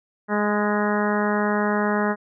harmonic tone with a mistuned harmonic, 208.3 Hz, G#3, 5 cents sharp, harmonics 1 / 2 / 3 / 4 / 5 / 6 / 7 / 8 / 9, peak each -23 / -26 / -28 / -29 / -30 / -31 / -31 / -32 / -33 dBFS, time 0.28-2.16 s, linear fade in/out 50 ms, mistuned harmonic 5, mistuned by -16 cents, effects none

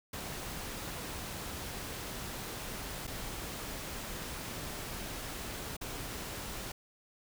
pink noise with dropouts, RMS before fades -41 dBFS, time 0.13-6.72 s, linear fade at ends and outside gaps 5 ms, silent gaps 3.07-3.075 / 5.768-5.811 s, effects none

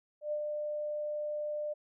sine tone with ADSR envelope, 598 Hz, D5, 31 cents sharp, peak -30 dBFS, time 0.21-1.74 s, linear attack 110 ms, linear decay 69 ms, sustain -3 dB, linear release 16 ms, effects none

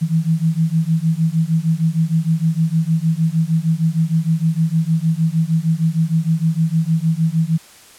sine beating tone pair, 159 / 165.5 Hz, D#3 / E3, +38 / +7 cents, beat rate 6.5 Hz, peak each -17 dBFS, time 0.01-7.58 s, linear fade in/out 20 ms, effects white hiss -44 dBFS RMS until 7.98 s + low-pass 11000 Hz 12 dB/octave

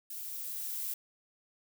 violet noise with level ramp, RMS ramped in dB -42 to -36 dBFS, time 0.1-0.94 s, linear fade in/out 5 ms, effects none

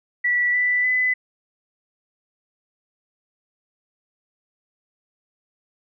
sine tone with pitch steps, 1954 / 1980.1 / 2007 Hz, B6 / B6 / B6, -19 / +4 / +27 cents, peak -17 dBFS, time 0.24-1.14 s, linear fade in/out 10 ms, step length 300 ms, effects none

